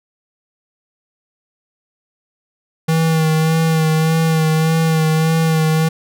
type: tone with vibrato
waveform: square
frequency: 160 Hz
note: D#3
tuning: 49 cents sharp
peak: -13 dBFS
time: 2.88-5.89 s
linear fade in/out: 10 ms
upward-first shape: sine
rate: 1.7 Hz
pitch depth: 27 cents each way
effects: none